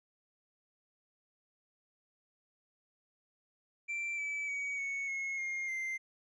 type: tone with pitch steps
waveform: triangle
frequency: 2349 / 2303 / 2259 / 2215 / 2172 / 2129 / 2088 Hz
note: D7 / D7 / C#7 / C#7 / C#7 / C7 / C7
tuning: 0 / -34 / +32 / -2 / -36 / +30 / -4 cents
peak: -33 dBFS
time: 3.88-5.98 s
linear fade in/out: 20 ms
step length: 300 ms
effects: resampled to 22050 Hz